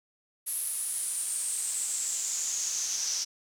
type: noise with band-pass filter sweep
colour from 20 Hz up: pink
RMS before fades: -32 dBFS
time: 0.46-3.25 s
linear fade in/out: 20 ms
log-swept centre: 11000 to 5700 Hz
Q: 6.9
effects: none